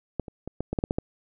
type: clicks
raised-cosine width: 2 ms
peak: -13 / -25 / -21 / -15 / -15 / -12 / -11 / -11 / -12 dBFS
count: 9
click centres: 0.197 / 0.282 / 0.476 / 0.606 / 0.73 / 0.788 / 0.839 / 0.909 / 0.985 s
effects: none